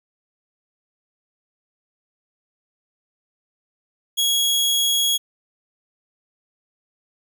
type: tone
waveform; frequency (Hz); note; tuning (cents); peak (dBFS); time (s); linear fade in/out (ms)
sawtooth; 3322; G#7; 0; -14; 4.17-5.18; 20
effects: none

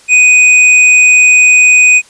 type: tone with tanh clipping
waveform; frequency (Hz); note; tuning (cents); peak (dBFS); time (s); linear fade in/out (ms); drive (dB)
sine; 2491; D#7; +1; -4; 0.08-2.02; 50; 16
effects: white hiss -42 dBFS RMS until 2.09 s + resampled to 22050 Hz

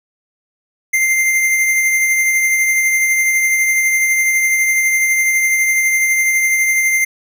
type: tone with tremolo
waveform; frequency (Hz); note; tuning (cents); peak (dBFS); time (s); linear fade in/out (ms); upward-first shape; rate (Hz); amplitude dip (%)
square; 2093; C7; 0; -11; 0.93-7.05; 10; triangle; 12; 35
effects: none

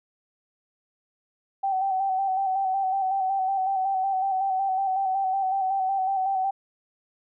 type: tone with vibrato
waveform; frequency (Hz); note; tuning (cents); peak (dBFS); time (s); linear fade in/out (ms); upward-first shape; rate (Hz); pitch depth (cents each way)
sine; 768; G5; -36; -22; 1.63-6.51; 10; square; 5.4; 33
effects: none

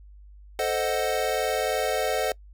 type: chord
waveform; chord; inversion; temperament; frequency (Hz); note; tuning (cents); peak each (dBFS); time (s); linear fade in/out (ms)
square; A diminished seventh; none; equal; 440 / 523.3 / 622.3 / 740; A4 / C5 / Eb5 / Gb5; 0 / 0 / 0 / 0; -30; 0.59-2.32; 2
effects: noise-tail reverb RT60 0.1 s tail -24 dB re dry + added 50 Hz sine -45 dBFS peak until 2.53 s

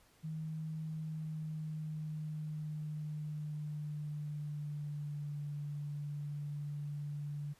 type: tone with pitch glide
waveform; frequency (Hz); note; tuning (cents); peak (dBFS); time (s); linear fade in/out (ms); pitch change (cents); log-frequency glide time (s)
sine; 157.5 to 146.11; D#3 to D3; +21 to -9; -38; 0.23-7.54; 20; -130; 0.87-5.4
effects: pink hiss -67 dBFS RMS until 7.59 s + resampled to 32000 Hz

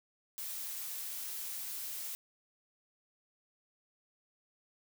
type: noise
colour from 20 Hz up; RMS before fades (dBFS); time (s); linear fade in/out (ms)
blue; -41; 0.38-2.15; 0
effects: none

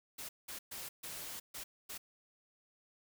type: noise bursts at uneven times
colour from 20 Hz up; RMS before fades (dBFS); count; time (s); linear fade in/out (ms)
white; -45; 6; 0.18-0.29 / 0.48-0.59 / 0.71-0.89 / 1.03-1.4 / 1.54-1.64 / 1.89-1.98; 10
effects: none

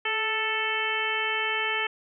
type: harmonic tone with a mistuned harmonic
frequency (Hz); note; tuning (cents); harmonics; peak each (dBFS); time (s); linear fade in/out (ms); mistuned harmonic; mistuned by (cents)
440; A4; 0; 1 / 2 / 3 / 4 / 5 / 6 / 7; -35 / -34 / -34 / -31 / -31 / -32 / -33; 0.05-1.87; 5; 1; -32
effects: none

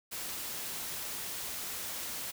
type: noise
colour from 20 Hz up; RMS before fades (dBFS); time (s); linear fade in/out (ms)
white; -39; 0.11-2.32; 20
effects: none

